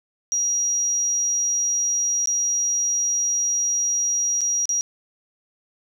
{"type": "tone with dropouts", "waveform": "sine", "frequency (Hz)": 5740, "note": "F8", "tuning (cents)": 47, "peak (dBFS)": -19, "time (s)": [0.32, 4.81], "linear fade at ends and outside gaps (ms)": 0, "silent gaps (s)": [[2.258, 2.273], [4.408, 4.415], [4.655, 4.692]], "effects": ["8-bit"]}